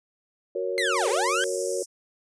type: chord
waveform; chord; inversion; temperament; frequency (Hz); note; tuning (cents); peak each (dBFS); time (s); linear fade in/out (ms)
sine; F# major; none; equal; 370 / 466.2 / 554.4; F#4 / A#4 / C#5; 0 / 0 / 0; -30; 0.55-1.83; 5
type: linear two-way sweep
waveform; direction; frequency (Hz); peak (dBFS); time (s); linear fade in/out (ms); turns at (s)
30% pulse; down then up; 2121 to 370.3 to 1614; -21; 0.78-1.44; 0; 1.09
type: high-pass noise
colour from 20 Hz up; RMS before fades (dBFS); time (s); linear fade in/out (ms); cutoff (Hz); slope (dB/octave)
white; -32; 0.95-1.86; 20; 5200; 96
effects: resampled to 22050 Hz